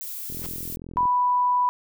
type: noise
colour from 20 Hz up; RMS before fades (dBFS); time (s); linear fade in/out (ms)
violet; -34; 0.01-0.76; 0
type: click train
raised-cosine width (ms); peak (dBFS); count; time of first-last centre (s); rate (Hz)
3; -26; 33; 0.3-1.055; 42.4
type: noise with exponential growth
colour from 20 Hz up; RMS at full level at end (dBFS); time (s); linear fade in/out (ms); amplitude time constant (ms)
pink; -35; 0.33-0.46; 1; 27
type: tone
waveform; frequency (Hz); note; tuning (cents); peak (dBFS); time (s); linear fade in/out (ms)
sine; 987.8; B5; 0; -18; 0.97-1.69; 0
effects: none